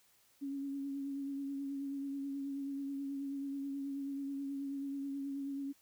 sine tone with vibrato, 277.2 Hz, C#4, in tune, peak -37 dBFS, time 0.41-5.73 s, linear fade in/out 20 ms, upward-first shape triangle, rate 9.3 Hz, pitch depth 31 cents each way, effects white hiss -69 dBFS RMS until 5.81 s

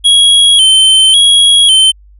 square tone with vibrato, 3200 Hz, G7, 35 cents sharp, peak -4 dBFS, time 0.04-1.92 s, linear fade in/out 20 ms, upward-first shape square, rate 0.91 Hz, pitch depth 61 cents each way, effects added 50 Hz sine -37 dBFS peak until 2.19 s + resampled to 32000 Hz

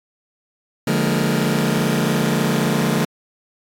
sawtooth chord, Bb dominant seventh, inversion first, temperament just, 145.68 / 174.81 / 209.8 / 233.1 Hz, D3 / F3 / Ab3 / Bb3, -14 / +2 / +18 / 0 cents, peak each -18 dBFS, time 0.87-3.05 s, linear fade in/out 5 ms, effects AAC 64 kbps

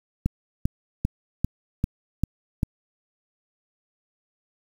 click train, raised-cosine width 5 ms, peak -9 dBFS, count 7, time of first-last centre 0.26-2.632 s, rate 2.53 Hz, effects 7-bit

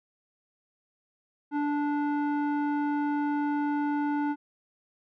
square tone with low-pass filter, 292 Hz, D4, 10 cents flat, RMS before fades -28 dBFS, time 1.51-4.36 s, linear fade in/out 50 ms, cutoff 1200 Hz, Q 1.6, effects none

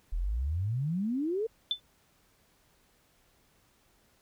sine exponential sweep, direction up, 37.4 to 466.2 Hz, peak -28 dBFS, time 0.12-1.47 s, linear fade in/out 10 ms
sine tone with exponential decay, 3520 Hz, A7, in tune, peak -22 dBFS, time 1.71-1.8 s, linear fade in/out 1 ms, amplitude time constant 19 ms
effects pink hiss -67 dBFS RMS until 4.21 s

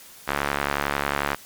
sawtooth tone with band-pass filter, 71.1 Hz, C#2, 45 cents sharp, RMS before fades -26 dBFS, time 0.27-1.36 s, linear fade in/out 20 ms, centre 1500 Hz, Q 1.1, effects white hiss -46 dBFS RMS until 1.45 s + MP3 96 kbps

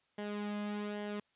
sawtooth tone with flanger, 207.3 Hz, G#3, 3 cents flat, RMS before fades -39 dBFS, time 0.18-1.2 s, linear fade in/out 5 ms, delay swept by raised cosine 0.79 to 2.19 ms, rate 1.2 Hz, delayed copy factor -0.55, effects white hiss -75 dBFS RMS until 1.35 s + resampled to 8000 Hz

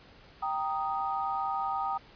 sine chord, Eb major, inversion first, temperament equal, 784 / 932.3 / 1244.5 Hz, G5 / Bb5 / Eb6, 0 / 0 / 0 cents, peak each -32 / -35 / -33 dBFS, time 0.42-1.98 s, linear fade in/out 10 ms, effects pink hiss -55 dBFS RMS until 2.15 s + resampled to 11025 Hz

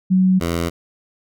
sine / 10% pulse tone pair in turn, 186.5 / 84.72 Hz, F#3 / E2, +14 / +48 cents, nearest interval octave + major second, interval 1366 cents, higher first, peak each -11 dBFS, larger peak neither, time 0.1-0.4 / 0.4-0.7 s, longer neither, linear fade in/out 20 ms, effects none

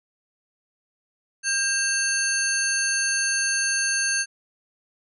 sine tone cluster, 1598 / 2683 / 4433 / 6330 / 9670 Hz, G6 / E7 / C#8 / G8 / D9, +33 / +30 / -1 / +16 / +50 cents, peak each -25 / -32 / -29 / -25 / -31 dBFS, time 1.43-4.26 s, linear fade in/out 50 ms, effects none

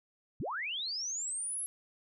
sine linear sweep, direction up, 67.9 to 11175 Hz, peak -34 dBFS, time 0.4-1.66 s, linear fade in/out 0 ms, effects none

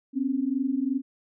sine tone pair together, 254.4 / 277.2 Hz, C4 / C#4, -48 / 0 cents, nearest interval minor second, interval 148 cents, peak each -27 / -26 dBFS, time 0.13-1.02 s, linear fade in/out 50 ms, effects none

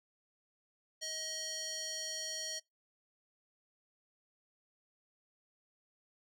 square tone with band-pass filter, 631 Hz, D#5, 24 cents sharp, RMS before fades -41 dBFS, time 1.01-2.6 s, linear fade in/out 20 ms, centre 5200 Hz, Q 2.7, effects noise-tail reverb RT60 0.2 s tail -25 dB re dry

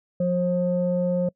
sine tone pair together, 178.53 / 535 Hz, F3 / C5, +38 / +38 cents, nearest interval octave + perfect fifth, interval 1900 cents, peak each -22 dBFS, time 0.2-1.29 s, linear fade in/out 5 ms, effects noise-tail reverb RT60 0.1 s tail -26 dB re dry + tanh soft clip ceiling -13 dBFS

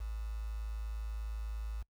sine tone with quantisation, 54.2 Hz, A1, 25 cents flat, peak -36 dBFS, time 0-1.83 s, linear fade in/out 10 ms, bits 9, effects noise-tail reverb RT60 0.1 s tail -25 dB re dry

